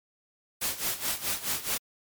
white noise with tremolo, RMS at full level -28 dBFS, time 0.61-1.78 s, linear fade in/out 10 ms, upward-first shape sine, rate 4.7 Hz, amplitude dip 80%, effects MP3 96 kbps

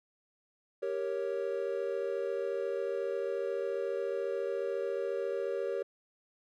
triangle chord, G diminished, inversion none, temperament equal, 392 / 466.2 / 554.4 Hz, G4 / Bb4 / Db5, 0 / 0 / 0 cents, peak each -34 dBFS, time 0.82-5.83 s, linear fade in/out 10 ms, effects none

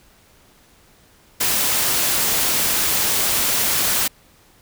white noise, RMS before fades -19 dBFS, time 1.4-4.08 s, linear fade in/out 10 ms, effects pink hiss -53 dBFS RMS until 4.61 s

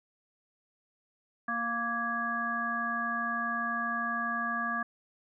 harmonic tone with a mistuned harmonic, 233.1 Hz, A#3, in tune, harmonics 1 / 3 / 5 / 7, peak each -38 / -39 / -33 / -33 dBFS, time 1.48-4.83 s, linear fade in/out 5 ms, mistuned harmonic 7, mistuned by +29 cents, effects none

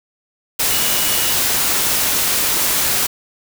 sine tone in noise, 2917 Hz, F#7, 25 cents flat, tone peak -26 dBFS, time 0.7-1.34 s, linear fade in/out 10 ms, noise white, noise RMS -17 dBFS, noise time 0.59-3.07 s, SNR -12 dB, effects none

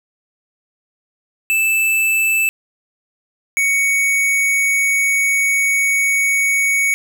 square tone pair in turn, 2637 / 2232 Hz, E7 / C#7, 0 / +11 cents, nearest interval minor third, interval 289 cents, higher first, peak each -14 dBFS, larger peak neither, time 1.5-2.49 / 3.57-6.94 s, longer second, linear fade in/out 0 ms, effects 8-bit

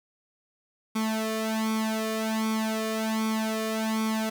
sawtooth tone with flanger, 220 Hz, A3, in tune, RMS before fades -28 dBFS, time 0.95-4.3 s, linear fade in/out 10 ms, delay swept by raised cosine 0.87 to 1.69 ms, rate 1.3 Hz, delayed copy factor +0.9, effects 8-bit

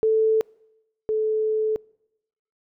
sine tone pair in turn, 440 / 434.4 Hz, A4 / A4, 0 / -22 cents, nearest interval unison, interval 22 cents, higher first, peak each -16 / -20 dBFS, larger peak first, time 0.03-0.41 / 1.09-1.76 s, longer second, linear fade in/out 0 ms, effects noise-tail reverb RT60 0.9 s tail -26 dB re dry

